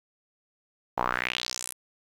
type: tone with band-pass filter sweep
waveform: sawtooth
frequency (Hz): 61.74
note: B1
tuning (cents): 0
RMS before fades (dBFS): -31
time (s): 0.97-1.73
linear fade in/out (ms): 10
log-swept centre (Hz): 830 to 11000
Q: 3.8
effects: 9-bit